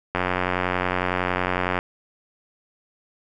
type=click train; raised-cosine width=0.5 ms; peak=-7 dBFS; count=150; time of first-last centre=0.15-1.789 s; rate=90.9 Hz; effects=none